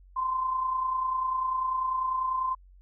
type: tone pair together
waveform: sine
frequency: 1008 / 1038.1 Hz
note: B5 / C6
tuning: +35 / -14 cents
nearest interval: minor second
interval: 51 cents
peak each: -36 / -26 dBFS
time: 0.16-2.55 s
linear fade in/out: 10 ms
effects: added 46 Hz sine -51 dBFS peak until 2.81 s